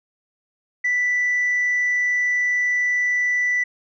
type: tone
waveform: sine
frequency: 1975.5 Hz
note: B6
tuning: in tune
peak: -16 dBFS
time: 0.84-3.64 s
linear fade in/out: 10 ms
effects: tanh soft clip ceiling -15 dBFS